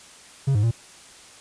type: tone with pitch steps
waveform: triangle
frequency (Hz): 136.7 / 103.6 / 115.4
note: C#3 / G#2 / A#2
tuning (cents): -24 / -4 / -17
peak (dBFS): -15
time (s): 0.47-0.713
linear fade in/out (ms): 10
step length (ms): 81
effects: white hiss -47 dBFS RMS until 1.4 s + resampled to 22050 Hz